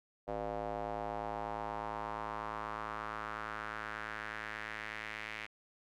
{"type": "tone with band-pass filter sweep", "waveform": "square", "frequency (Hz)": 54.2, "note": "A1", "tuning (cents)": -25, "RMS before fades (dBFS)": -41, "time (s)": [0.27, 5.47], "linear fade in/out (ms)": 20, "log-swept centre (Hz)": [620, 2200], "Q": 2.7, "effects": []}